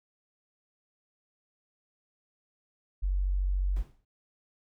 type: tone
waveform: sine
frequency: 46.95 Hz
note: F#1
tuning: 26 cents sharp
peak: -25 dBFS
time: 3.02-3.83 s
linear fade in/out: 20 ms
type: noise with exponential decay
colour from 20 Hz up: brown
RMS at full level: -38 dBFS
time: 3.76-4.05 s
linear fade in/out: 5 ms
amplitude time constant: 63 ms
effects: none